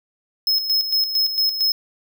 square tone with tremolo, 5170 Hz, E8, 34 cents flat, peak -16 dBFS, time 0.47-1.72 s, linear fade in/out 2 ms, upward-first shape square, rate 4.4 Hz, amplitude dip 60%, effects none

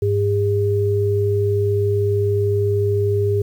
sine tone pair together, 101.52 / 405.8 Hz, G#2 / G#4, -39 / -40 cents, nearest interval 2 octaves, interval 2399 cents, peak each -18 dBFS, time 0.02-3.42 s, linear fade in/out 5 ms, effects 8-bit

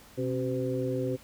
harmonic tone with a mistuned harmonic, 127.3 Hz, C3, 47 cents flat, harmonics 1 / 2 / 3 / 4, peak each -33 / -33 / -33 / -33 dBFS, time 0.17-1.17 s, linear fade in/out 20 ms, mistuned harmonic 2, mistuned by +93 cents, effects pink hiss -54 dBFS RMS until 1.23 s

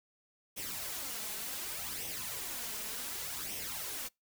white noise with flanger, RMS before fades -40 dBFS, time 0.56-4.09 s, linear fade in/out 20 ms, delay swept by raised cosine 0.34 to 4.74 ms, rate 0.67 Hz, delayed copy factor +0.6, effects noise-tail reverb RT60 0.2 s tail -26 dB re dry

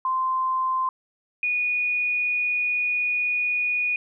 sine tone pair in turn, 1040 / 2461 Hz, C6 / D#7, -11 / -20 cents, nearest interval octave + minor third, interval 1491 cents, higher second, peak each -21 dBFS, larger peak neither, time 0.05-0.89 / 1.43-3.96 s, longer second, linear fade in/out 2 ms, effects none

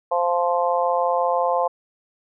harmonic tone, 174.3 Hz, F3, 3 cents flat, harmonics 3 / 4 / 5 / 6, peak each -22 / -23 / -24 / -25 dBFS, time 0.11-1.68 s, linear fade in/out 10 ms, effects none

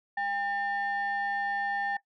sine tone pair together, 802.7 / 1802 Hz, G5 / A6, +41 / +41 cents, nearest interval octave + major second, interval 1400 cents, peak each -29 / -31 dBFS, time 0.17-1.97 s, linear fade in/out 5 ms, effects noise-tail reverb RT60 0.1 s tail -18 dB re dry + tanh soft clip ceiling -23 dBFS

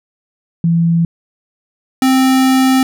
sine / square tone pair in turn, 167.7 / 262 Hz, E3 / C4, +30 / +2 cents, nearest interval minor sixth, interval 772 cents, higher second, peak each -9 dBFS, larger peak neither, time 0.64-1.05 / 2.02-2.83 s, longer second, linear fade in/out 2 ms, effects none

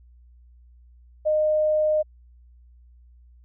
sine tone, 614 Hz, D#5, 23 cents flat, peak -18 dBFS, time 1.25-2.03 s, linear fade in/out 20 ms, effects added 60 Hz sine -49 dBFS peak until 3.44 s

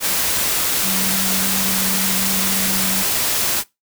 sine tone in noise, 191.2 Hz, G3, 43 cents flat, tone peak -25 dBFS, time 0.81-3.05 s, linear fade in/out 50 ms, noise white, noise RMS -19 dBFS, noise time 0-3.64 s, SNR -9 dB, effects noise-tail reverb RT60 0.2 s tail -21 dB re dry

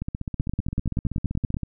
two click trains, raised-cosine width 5 ms, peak -12 / -16 dBFS, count 13 / 26, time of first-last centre 0.4-1.543 / 0.02-1.633 s, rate 10.5 / 15.5 Hz, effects none

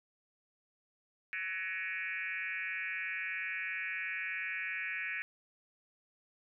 sine tone with frequency modulation, 2055 Hz, C7, 32 cents flat, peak -35 dBFS, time 1.33-5.22 s, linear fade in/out 0 ms, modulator 183 Hz, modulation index 2.6, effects none

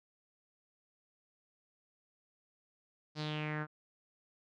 sawtooth tone with low-pass filter sweep, 152.3 Hz, D#3, 37 cents flat, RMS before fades -38 dBFS, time 3.15-3.67 s, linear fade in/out 50 ms, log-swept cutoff 4900 to 1400 Hz, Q 4.4, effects none

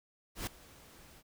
pink noise with ADSR envelope, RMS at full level -36 dBFS, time 0.35-1.23 s, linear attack 120 ms, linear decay 4 ms, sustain -21 dB, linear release 45 ms, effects none

